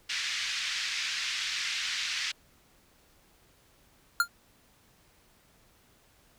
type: band-pass noise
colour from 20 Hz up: pink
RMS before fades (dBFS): -33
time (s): 0.09-2.32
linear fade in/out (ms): 10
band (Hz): 1800 to 5800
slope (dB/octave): 24
type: tone with exponential decay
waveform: square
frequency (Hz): 1399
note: F6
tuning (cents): +3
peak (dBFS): -18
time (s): 4.2-4.28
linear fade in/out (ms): 2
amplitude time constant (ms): 17
effects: pink hiss -63 dBFS RMS until 6.38 s